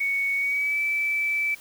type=tone with pitch glide; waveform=sine; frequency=2225 to 2315 Hz; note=C#7 to D7; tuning=+6 to -25 cents; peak=-22 dBFS; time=0-1.55 s; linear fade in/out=10 ms; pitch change=+69 cents; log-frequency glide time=0.36-0.8 s; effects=white hiss -48 dBFS RMS until 1.6 s